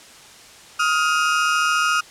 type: tone pair together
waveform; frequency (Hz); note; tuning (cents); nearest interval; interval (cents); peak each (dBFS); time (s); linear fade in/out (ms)
35% pulse; 1257.9 / 1412; D#6 / F6; +19 / +19; major second; 200; -18; 0.79-2.01; 10
effects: white hiss -44 dBFS RMS until 2.1 s + low-pass 8000 Hz 12 dB/octave